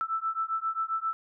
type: beating tone pair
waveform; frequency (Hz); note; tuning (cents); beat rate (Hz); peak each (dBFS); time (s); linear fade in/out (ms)
sine; 1318.5 / 1326; E6 / E6; 0 / +10; 7.5; -31; 0.01-1.13; 0
effects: none